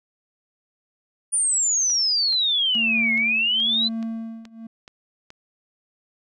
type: exponential two-way sweep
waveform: sine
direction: down then up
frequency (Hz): 9510 to 2125 to 4094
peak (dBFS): -18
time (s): 1.32-3.89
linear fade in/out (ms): 20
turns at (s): 3.14
type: click train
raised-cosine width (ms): 0.2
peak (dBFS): -25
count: 9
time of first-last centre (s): 1.9-5.304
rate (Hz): 2.35
type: tone with tremolo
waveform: triangle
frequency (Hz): 225.9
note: A3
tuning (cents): +46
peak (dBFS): -22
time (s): 2.75-4.67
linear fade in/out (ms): 5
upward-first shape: triangle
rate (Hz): 1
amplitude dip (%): 95
effects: none